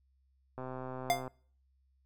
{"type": "click train", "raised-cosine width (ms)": 1, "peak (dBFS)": -28, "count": 91, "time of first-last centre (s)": [0.58, 1.278], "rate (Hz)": 129}
{"type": "tone with exponential decay", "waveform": "square", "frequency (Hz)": 700, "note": "F5", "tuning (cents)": 4, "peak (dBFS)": -23, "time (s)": [1.1, 1.27], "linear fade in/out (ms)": 0, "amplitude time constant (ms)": 36}
{"effects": ["noise-tail reverb RT60 0.5 s tail -23 dB re dry", "added 66 Hz sine -68 dBFS peak until 2.05 s"]}